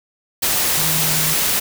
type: tone in noise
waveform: sine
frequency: 157 Hz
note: D#3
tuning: 16 cents sharp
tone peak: -25 dBFS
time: 0.77-1.34 s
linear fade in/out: 10 ms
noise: white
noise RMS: -18 dBFS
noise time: 0.42-1.6 s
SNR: -10 dB
effects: none